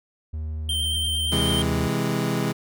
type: tone with pitch glide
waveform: triangle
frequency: 77.78 to 77.24 Hz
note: D#2 to D#2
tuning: 0 to -12 cents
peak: -25 dBFS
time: 0.33-1.88 s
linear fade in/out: 10 ms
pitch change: -12 cents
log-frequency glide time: 1.21-1.4 s
type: tone with vibrato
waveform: square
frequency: 3136 Hz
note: G7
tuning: in tune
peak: -24 dBFS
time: 0.69-1.62 s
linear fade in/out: 2 ms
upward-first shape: sine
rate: 8.9 Hz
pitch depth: 14 cents each way
type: chord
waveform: 25% pulse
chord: C augmented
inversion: none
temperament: equal with one note detuned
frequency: 130.81 / 164.81 / 206.9 Hz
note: C3 / E3 / G#3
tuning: 0 / 0 / -6 cents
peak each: -23 dBFS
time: 1.31-2.53 s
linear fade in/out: 20 ms
effects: none